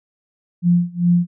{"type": "tone with tremolo", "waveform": "sine", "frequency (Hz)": 174.61, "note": "F3", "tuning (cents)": 0, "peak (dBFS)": -10, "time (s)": [0.62, 1.27], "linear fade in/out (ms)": 50, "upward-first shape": "sine", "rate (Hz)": 2.5, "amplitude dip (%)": 95, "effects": []}